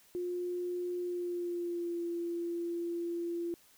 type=tone with pitch glide; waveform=sine; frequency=355.5 to 342.2 Hz; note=F4 to F4; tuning=+31 to -35 cents; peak=-33 dBFS; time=0.15-3.54 s; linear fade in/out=0 ms; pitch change=-66 cents; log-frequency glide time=0.99-2.01 s; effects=white hiss -63 dBFS RMS until 3.77 s